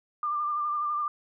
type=tone with vibrato; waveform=sine; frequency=1192 Hz; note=D6; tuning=25 cents sharp; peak=-26 dBFS; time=0.23-1.08 s; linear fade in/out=2 ms; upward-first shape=sine; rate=12 Hz; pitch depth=29 cents each way; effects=none